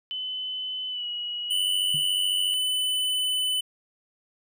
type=tone with pitch glide; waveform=sine; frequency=3024 to 2913 Hz; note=F#7 to F#7; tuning=+37 to -28 cents; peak=-29 dBFS; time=0.11-2.54 s; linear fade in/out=0 ms; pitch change=-65 cents; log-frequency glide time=0.89-1.06 s
type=tone; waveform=square; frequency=3007 Hz; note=F#7; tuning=27 cents sharp; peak=-24 dBFS; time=1.5-3.61 s; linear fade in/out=10 ms
type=tone with exponential decay; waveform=sine; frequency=150 Hz; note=D3; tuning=37 cents sharp; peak=-29 dBFS; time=1.94-2.07 s; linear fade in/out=5 ms; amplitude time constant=28 ms
effects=none

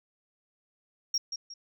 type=tone with echo; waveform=sine; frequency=5588 Hz; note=F8; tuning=in tune; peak=-23 dBFS; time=1.14-1.18 s; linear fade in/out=5 ms; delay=180 ms; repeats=2; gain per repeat=-9 dB; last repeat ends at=1.54 s; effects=tanh soft clip ceiling -22 dBFS

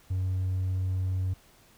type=tone; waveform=triangle; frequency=93.3 Hz; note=F#2; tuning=15 cents sharp; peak=-23 dBFS; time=0.1-1.34 s; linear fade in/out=10 ms; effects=tanh soft clip ceiling -21 dBFS + pink hiss -59 dBFS RMS until 1.77 s

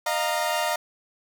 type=chord; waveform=sawtooth; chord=Eb suspended second; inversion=none; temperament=equal with one note detuned; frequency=613.7 / 698.5 / 932.3 Hz; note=Eb5 / F5 / Bb5; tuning=-24 / 0 / 0 cents; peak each=-24 dBFS; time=0.06-0.76 s; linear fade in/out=5 ms; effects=none

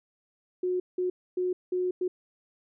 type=tone bursts at uneven times; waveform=sine; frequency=363.9 Hz; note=F#4; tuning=29 cents flat; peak=-25 dBFS; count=5; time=0.63-0.8 / 0.98-1.1 / 1.37-1.53 / 1.72-1.91 / 2.01-2.08 s; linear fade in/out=5 ms; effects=none

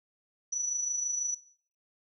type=tone with amplitude modulation; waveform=sine; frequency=5920 Hz; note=F#8; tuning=in tune; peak=-27 dBFS; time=0.52-1.35 s; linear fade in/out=10 ms; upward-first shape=sine; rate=26.1 Hz; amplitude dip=50%; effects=noise-tail reverb RT60 0.5 s tail -17 dB re dry

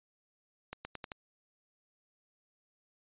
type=accelerating click train; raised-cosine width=0.3 ms; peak=-24 dBFS; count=5; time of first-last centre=0.73-1.118 s; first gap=120 ms; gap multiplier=0.86; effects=resampled to 8000 Hz

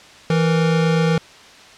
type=tone pair together; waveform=square; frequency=164.81 / 466.2 Hz; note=E3 / A#4; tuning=0 / 0 cents; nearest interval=octave + tritone; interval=1800 cents; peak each=-16 / -22 dBFS; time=0.3-1.18 s; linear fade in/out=2 ms; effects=white hiss -43 dBFS RMS until 1.77 s + low-pass 5000 Hz 12 dB/octave

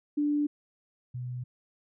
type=tone pair in turn; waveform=sine; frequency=293.7 / 124.38 Hz; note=D4 / B2; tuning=0 / +13 cents; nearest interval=octave + minor third; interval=1487 cents; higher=first; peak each=-24 / -33 dBFS; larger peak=first; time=0.17-0.47 / 1.14-1.44 s; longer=neither; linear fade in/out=10 ms; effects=none

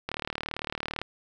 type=click train; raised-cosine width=0.3 ms; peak=-15 dBFS; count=36; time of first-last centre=0.09-1.016 s; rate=37.8 Hz; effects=none

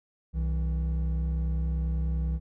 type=tone pair together; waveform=triangle; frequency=64.1 / 162.08 Hz; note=C2 / E3; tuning=-35 / -29 cents; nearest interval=octave + major third; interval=1606 cents; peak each=-23 / -30 dBFS; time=0.33-2.4 s; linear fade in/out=50 ms; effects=tanh soft clip ceiling -20 dBFS

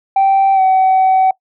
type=tone with pitch glide; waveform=sine; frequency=779 to 757.3 Hz; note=G5 to F#5; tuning=-11 to +40 cents; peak=-6 dBFS; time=0.16-1.31 s; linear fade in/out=5 ms; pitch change=-49 cents; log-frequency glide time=0.54-0.61 s; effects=noise-tail reverb RT60 0.1 s tail -22 dB re dry + tanh soft clip ceiling -6 dBFS

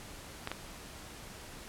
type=clicks; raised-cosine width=0.3 ms; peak=-19 dBFS; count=2; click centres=0.474 / 0.516 s; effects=pink hiss -48 dBFS RMS until 1.68 s + low-pass 12000 Hz 12 dB/octave

